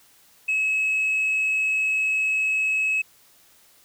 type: tone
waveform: sine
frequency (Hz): 2575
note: E7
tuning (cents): -41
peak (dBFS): -18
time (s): 0.48-3.02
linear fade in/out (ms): 10
effects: tanh soft clip ceiling -18 dBFS + white hiss -56 dBFS RMS until 3.84 s